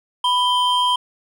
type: tone pair together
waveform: triangle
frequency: 992 / 3149 Hz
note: B5 / G7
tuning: +7 / +7 cents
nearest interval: octave + minor sixth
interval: 2000 cents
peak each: -15 / -18 dBFS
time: 0.24-0.96 s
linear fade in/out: 5 ms
effects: none